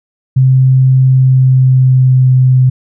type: tone with pitch glide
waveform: sine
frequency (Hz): 130.81 to 128.79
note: C3 to C3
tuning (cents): 0 to -27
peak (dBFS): -4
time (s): 0.36-2.7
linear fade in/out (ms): 10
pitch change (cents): -27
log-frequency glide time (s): 1.06-2.34
effects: none